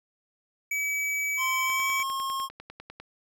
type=tone; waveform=square; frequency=2285 Hz; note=D7; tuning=48 cents flat; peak=-27 dBFS; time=0.71-2.03 s; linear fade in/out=5 ms
type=tone with pitch glide; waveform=square; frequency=1046.5 to 1075.9 Hz; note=C6 to C6; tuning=0 to +48 cents; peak=-29 dBFS; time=1.37-2.49 s; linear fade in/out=50 ms; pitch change=+48 cents; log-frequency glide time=1.65-1.87 s
type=click train; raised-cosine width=0.3 ms; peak=-26 dBFS; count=14; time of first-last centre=1.7-3 s; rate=10 Hz
effects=none